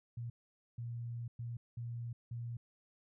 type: tone bursts at uneven times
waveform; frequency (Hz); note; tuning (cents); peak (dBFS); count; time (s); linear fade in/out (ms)
sine; 118.2; A#2; +24; -39; 5; 0.17-0.3 / 0.78-1.28 / 1.39-1.57 / 1.77-2.13 / 2.31-2.57; 5
effects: none